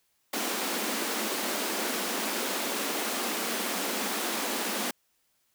pink high-pass noise, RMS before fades -31 dBFS, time 0.33-4.91 s, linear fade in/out 5 ms, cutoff 200 Hz, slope 96 dB/octave, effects white hiss -72 dBFS RMS until 5.54 s

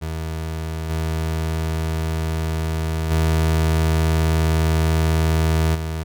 30% pulse tone with level steps, 80.1 Hz, E2, 49 cents flat, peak -22 / -18 / -13 / -21 dBFS, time 0.01-6.04 s, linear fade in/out 20 ms, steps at 0.89 / 3.1 / 5.74 s, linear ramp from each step 20 ms, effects none

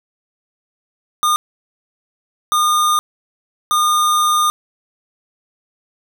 square tone bursts at uneven times, 1217 Hz, D#6, 39 cents flat, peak -13 dBFS, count 3, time 1.23-1.36 / 2.52-2.99 / 3.71-4.5 s, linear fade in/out 0 ms, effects none

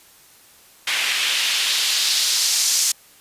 white noise with band-pass filter sweep, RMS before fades -20 dBFS, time 0.87-2.92 s, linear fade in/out 5 ms, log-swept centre 2300 to 6300 Hz, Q 1.6, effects white hiss -50 dBFS RMS until 3.2 s + resampled to 32000 Hz

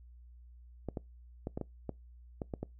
clicks, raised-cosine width 2 ms, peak -23 dBFS, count 9, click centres 0.887 / 0.972 / 1.471 / 1.575 / 1.613 / 1.893 / 2.418 / 2.538 / 2.63 s, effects noise-tail reverb RT60 0.2 s tail -24 dB re dry + added 60 Hz sine -52 dBFS peak until 2.79 s

